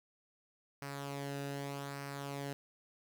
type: tone with flanger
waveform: sawtooth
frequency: 140.4 Hz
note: C#3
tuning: 22 cents sharp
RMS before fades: -42 dBFS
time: 0.82-2.53 s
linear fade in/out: 0 ms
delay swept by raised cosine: 0.28 to 0.93 ms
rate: 0.83 Hz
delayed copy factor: -0.55
effects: 11-bit